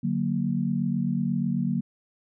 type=chord; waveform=sine; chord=D augmented; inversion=none; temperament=equal; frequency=146.83 / 185 / 233.1 Hz; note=D3 / F#3 / A#3; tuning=0 / 0 / 0 cents; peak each=-29 / -27 / -27 dBFS; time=0.03-1.81 s; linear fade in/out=10 ms; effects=none